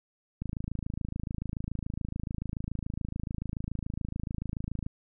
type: click train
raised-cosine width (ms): 5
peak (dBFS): -21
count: 121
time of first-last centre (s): 0.42-4.864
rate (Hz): 27
effects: none